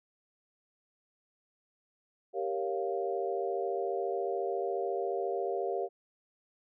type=chord; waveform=sine; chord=G half-diminished seventh; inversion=none; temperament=equal; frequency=392 / 466.2 / 554.4 / 698.5 Hz; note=G4 / Bb4 / Db5 / F5; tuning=0 / 0 / 0 / 0 cents; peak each=-34 / -36 / -38 / -36 dBFS; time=2.33-5.89 s; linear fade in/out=50 ms; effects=none